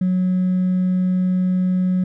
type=tone with hard clipping; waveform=triangle; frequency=183.6 Hz; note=F#3; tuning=13 cents flat; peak=-15 dBFS; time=0.01-2.04 s; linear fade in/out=5 ms; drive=2 dB; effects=none